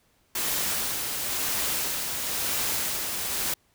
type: noise with tremolo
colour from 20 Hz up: white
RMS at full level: -27 dBFS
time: 0.35-3.54 s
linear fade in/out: 5 ms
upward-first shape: sine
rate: 0.99 Hz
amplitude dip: 35%
effects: pink hiss -66 dBFS RMS until 3.74 s